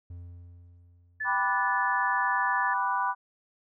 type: tone with exponential decay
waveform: triangle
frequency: 87.3 Hz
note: F2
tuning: in tune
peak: -36 dBFS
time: 0.1-2.08 s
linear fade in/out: 5 ms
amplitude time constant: 430 ms
type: tone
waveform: sine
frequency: 1740 Hz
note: A6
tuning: 20 cents flat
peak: -29 dBFS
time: 1.2-2.74 s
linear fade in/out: 10 ms
type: chord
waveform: sine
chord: G major seventh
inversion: none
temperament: equal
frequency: 784 / 987.8 / 1174.7 / 1480 Hz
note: G5 / B5 / D6 / F#6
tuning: 0 / 0 / 0 / 0 cents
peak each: -33 / -27 / -32 / -33 dBFS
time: 1.24-3.15 s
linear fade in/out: 50 ms
effects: none